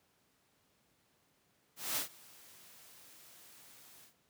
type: noise with ADSR envelope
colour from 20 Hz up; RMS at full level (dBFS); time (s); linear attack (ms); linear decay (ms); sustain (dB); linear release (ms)
white; -34; 1.76-4.14; 210; 110; -24; 110
effects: pink hiss -73 dBFS RMS until 4.29 s + high-pass 100 Hz 12 dB/octave